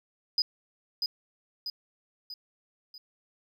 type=tone with echo; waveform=triangle; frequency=4978 Hz; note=D#8; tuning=in tune; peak=-19 dBFS; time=0.38-0.42 s; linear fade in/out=2 ms; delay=640 ms; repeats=4; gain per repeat=-6 dB; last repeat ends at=2.98 s; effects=tanh soft clip ceiling -20 dBFS